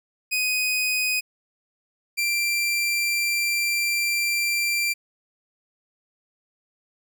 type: tone pair in turn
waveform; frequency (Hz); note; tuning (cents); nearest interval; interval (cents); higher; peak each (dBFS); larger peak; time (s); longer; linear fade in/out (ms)
sawtooth; 2500 / 2360; D#7 / D7; +8 / +8; minor second; 100; first; -18; neither; 0.31-1.21 / 2.17-4.94; second; 20
effects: none